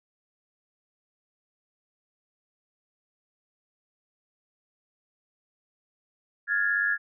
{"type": "tone cluster", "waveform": "sine", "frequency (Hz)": [1415, 1668, 1765], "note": ["F6", "G#6", "A6"], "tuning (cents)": [22, 7, 5], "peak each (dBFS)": [-30, -24, -30], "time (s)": [6.47, 6.98], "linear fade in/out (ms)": 50, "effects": []}